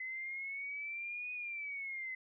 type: exponential two-way sweep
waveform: sine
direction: up then down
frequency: 2031 to 2489 to 2031 Hz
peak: -39 dBFS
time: 0-2.15 s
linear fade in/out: 5 ms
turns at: 1.32 s
effects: none